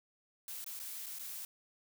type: noise with dropouts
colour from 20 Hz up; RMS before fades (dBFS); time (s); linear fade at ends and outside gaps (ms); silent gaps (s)
blue; -44; 0.48-1.45; 1; 0.643-0.663 / 0.792-0.799 / 1.061-1.065 / 1.187-1.194
effects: none